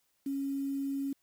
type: tone with quantisation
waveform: sine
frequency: 275.7 Hz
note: C#4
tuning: 9 cents flat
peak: -31 dBFS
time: 0.26-1.13 s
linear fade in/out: 5 ms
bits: 9
effects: white hiss -75 dBFS RMS until 1.22 s